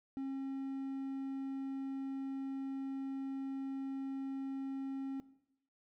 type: tone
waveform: triangle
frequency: 270 Hz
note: C#4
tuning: 45 cents flat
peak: -35 dBFS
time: 0.17-5.2 s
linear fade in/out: 0 ms
effects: noise-tail reverb RT60 0.8 s tail -18 dB re dry